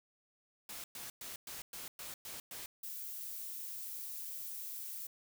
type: noise bursts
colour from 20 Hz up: white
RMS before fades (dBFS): -46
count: 8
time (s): 0.69-2.66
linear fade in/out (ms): 2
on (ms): 150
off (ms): 110
type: noise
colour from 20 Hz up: violet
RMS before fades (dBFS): -44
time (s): 2.83-5.07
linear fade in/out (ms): 5
effects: none